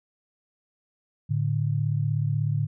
sine tone pair together, 110 / 146.38 Hz, A2 / D3, 0 / -5 cents, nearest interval perfect fourth, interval 495 cents, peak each -25 dBFS, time 1.29-2.67 s, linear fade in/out 20 ms, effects none

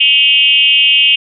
sine tone with frequency modulation, 2822 Hz, F7, 17 cents sharp, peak -6 dBFS, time 0-1.16 s, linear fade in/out 10 ms, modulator 286 Hz, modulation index 1.1, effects none

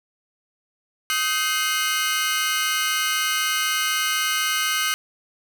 sawtooth tone cluster, 1260 / 1540 / 2112 / 2916 Hz, D#6 / G6 / C7 / F#7, +21 / -31 / +16 / -26 cents, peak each -23 dBFS, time 1.1-4.94 s, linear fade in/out 0 ms, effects none

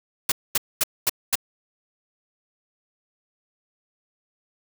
white noise bursts, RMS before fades -20 dBFS, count 5, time 0.29-1.355 s, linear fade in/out 5 ms, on 29 ms, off 230 ms, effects none

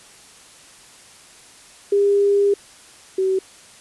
sine tone pair in turn, 402.6 / 380 Hz, G4 / F#4, +46 / +46 cents, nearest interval minor second, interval 100 cents, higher first, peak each -13 / -16 dBFS, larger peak first, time 1.92-2.54 / 3.18-3.39 s, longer first, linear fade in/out 5 ms, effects white hiss -46 dBFS RMS until 3.8 s + resampled to 24000 Hz

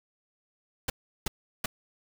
pink noise bursts, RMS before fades -29 dBFS, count 3, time 0.88-1.66 s, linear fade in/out 5 ms, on 20 ms, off 360 ms, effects none

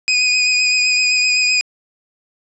25% pulse tone with vibrato, 2489 Hz, D#7, in tune, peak -9 dBFS, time 0.08-1.61 s, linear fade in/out 0 ms, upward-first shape triangle, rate 7.8 Hz, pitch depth 25 cents each way, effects resampled to 22050 Hz

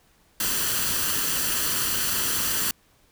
white noise with comb filter, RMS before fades -25 dBFS, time 0.4-2.71 s, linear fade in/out 2 ms, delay 0.67 ms, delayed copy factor +0.55, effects pink hiss -61 dBFS RMS until 3.11 s

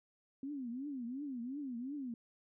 sine tone with vibrato, 261.6 Hz, C4, in tune, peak -39 dBFS, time 0.43-2.14 s, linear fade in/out 2 ms, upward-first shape triangle, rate 2.8 Hz, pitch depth 240 cents each way, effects none

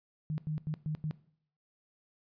sine tone bursts at uneven times, 153.8 Hz, D#3, 20 cents flat, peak -31 dBFS, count 5, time 0.3-0.38 / 0.47-0.58 / 0.67-0.74 / 0.86-0.95 / 1.04-1.11 s, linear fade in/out 0 ms, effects noise-tail reverb RT60 0.6 s tail -18 dB re dry + resampled to 11025 Hz

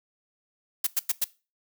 blue noise bursts, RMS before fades -24 dBFS, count 4, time 0.84-1.243 s, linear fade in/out 5 ms, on 28 ms, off 97 ms, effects noise-tail reverb RT60 0.3 s tail -20 dB re dry

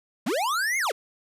square linear two-way sweep, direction up then down, 174.61 to 2200 to 341.4 Hz, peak -24 dBFS, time 0.26-0.92 s, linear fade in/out 10 ms, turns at 0.78 s, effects resampled to 32000 Hz

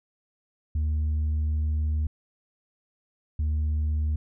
sine tone pair in turn, 76.6 / 76.32 Hz, D#2 / D#2, -27 / -33 cents, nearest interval unison, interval 6 cents, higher first, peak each -20 dBFS, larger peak neither, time 0.75-2.07 / 3.39-4.16 s, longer first, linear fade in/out 5 ms, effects tanh soft clip ceiling -22 dBFS

